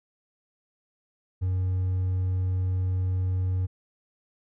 triangle tone with hard clipping, 92.5 Hz, F#2, in tune, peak -24 dBFS, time 1.41-3.67 s, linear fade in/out 20 ms, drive 5 dB, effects none

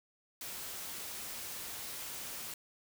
white noise, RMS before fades -43 dBFS, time 0.41-2.54 s, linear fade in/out 2 ms, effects none

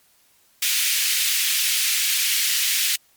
pink high-pass noise, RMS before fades -21 dBFS, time 0.62-2.96 s, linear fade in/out 5 ms, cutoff 2200 Hz, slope 24 dB/octave, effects white hiss -59 dBFS RMS until 3.16 s + MP3 96 kbps

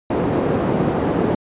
white band-pass noise, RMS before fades -19 dBFS, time 0.1-1.35 s, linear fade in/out 5 ms, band 110 to 440 Hz, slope 12 dB/octave, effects resampled to 8000 Hz

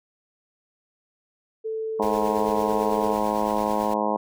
sine tone, 441.5 Hz, A4, 6 cents sharp, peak -26 dBFS, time 1.64-3.16 s, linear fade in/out 20 ms
harmonic tone, 106 Hz, G#2, 36 cents sharp, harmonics 2 / 3 / 4 / 5 / 6 / 7 / 8 / 9 / 10, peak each -29 / -32 / -32 / -29 / -30 / -31 / -30 / -28 / -33 dBFS, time 1.99-4.17 s, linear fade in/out 10 ms
pink noise with tremolo, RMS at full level -39 dBFS, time 2.02-3.94 s, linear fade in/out 5 ms, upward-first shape sine, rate 9 Hz, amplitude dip 40%
effects none

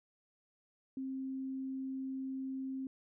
sine tone, 265.1 Hz, C4, 23 cents sharp, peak -37 dBFS, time 0.97-2.87 s, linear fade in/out 2 ms, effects none

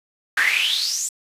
brown noise with high-pass filter sweep, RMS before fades -21 dBFS, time 0.37-1.09 s, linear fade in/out 5 ms, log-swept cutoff 1600 to 7800 Hz, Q 9, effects resampled to 32000 Hz

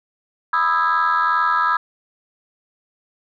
sine chord, E major seventh, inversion second, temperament just, 988.9 / 1236.1 / 1318.5 / 1648.1 Hz, B5 / D#6 / E6 / G#6, +2 / -12 / 0 / -14 cents, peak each -20 / -20 / -18 / -21 dBFS, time 0.53-1.77 s, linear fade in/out 5 ms, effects tanh soft clip ceiling -9 dBFS

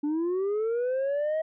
sine linear sweep, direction up, 287.2 to 641 Hz, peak -22 dBFS, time 0.03-1.42 s, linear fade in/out 10 ms, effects tanh soft clip ceiling -24 dBFS

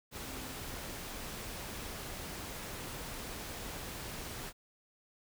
sine tone in noise, 265.1 Hz, C4, 23 cents sharp, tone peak -50 dBFS, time 0.24-0.6 s, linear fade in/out 50 ms, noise pink, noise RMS -43 dBFS, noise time 0.11-4.53 s, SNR -10 dB, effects none

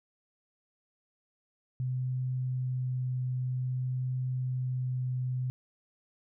sine tone with vibrato, 127.5 Hz, C3, 44 cents flat, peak -29 dBFS, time 1.8-5.5 s, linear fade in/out 0 ms, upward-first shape triangle, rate 0.52 Hz, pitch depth 8 cents each way, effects none

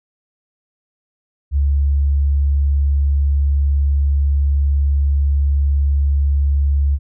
sine tone, 70.5 Hz, C#2, 30 cents sharp, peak -12 dBFS, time 1.51-6.99 s, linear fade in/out 50 ms, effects none

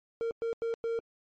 triangle tone bursts at uneven times, 460 Hz, A#4, 23 cents flat, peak -27 dBFS, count 4, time 0.21-0.31 / 0.42-0.53 / 0.62-0.74 / 0.84-0.99 s, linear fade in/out 0 ms, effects MP3 32 kbps

